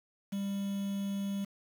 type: tone with quantisation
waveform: triangle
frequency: 198.4 Hz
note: G3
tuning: 21 cents sharp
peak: -30 dBFS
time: 0.32-1.45 s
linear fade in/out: 10 ms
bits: 8
effects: none